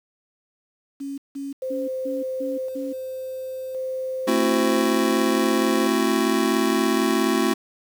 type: tone bursts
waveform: sine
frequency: 277.2 Hz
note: C#4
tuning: in tune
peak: -28 dBFS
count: 6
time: 1-2.93 s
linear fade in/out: 10 ms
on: 180 ms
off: 170 ms
type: tone with tremolo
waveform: sine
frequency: 520 Hz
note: C5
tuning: 11 cents flat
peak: -25 dBFS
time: 1.62-5.87 s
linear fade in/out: 5 ms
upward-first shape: square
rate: 0.47 Hz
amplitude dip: 35%
type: chord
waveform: square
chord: F# half-diminished seventh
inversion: first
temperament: just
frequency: 222 / 266.4 / 333 / 370 Hz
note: A3 / C4 / E4 / F#4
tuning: +16 / +31 / +18 / 0 cents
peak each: -25 dBFS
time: 4.27-7.54 s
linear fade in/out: 10 ms
effects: 8-bit